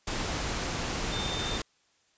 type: tone in noise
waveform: sine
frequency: 3604 Hz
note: A7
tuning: 41 cents sharp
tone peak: -35 dBFS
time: 1.12-1.58 s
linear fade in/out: 5 ms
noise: pink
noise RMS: -32 dBFS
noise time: 0.07-1.62 s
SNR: -6 dB
effects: white hiss -68 dBFS RMS until 2.17 s + resampled to 16000 Hz